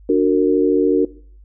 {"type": "chord", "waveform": "sine", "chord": "D augmented", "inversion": "none", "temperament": "just", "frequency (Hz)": [293.7, 367.1, 458.9], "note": ["D4", "F#4", "A#4"], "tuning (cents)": [0, -14, -27], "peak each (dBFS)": -16, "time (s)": [0.09, 1.05], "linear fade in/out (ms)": 5, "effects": ["noise-tail reverb RT60 0.5 s tail -19 dB re dry", "added 50 Hz sine -41 dBFS peak until 1.44 s"]}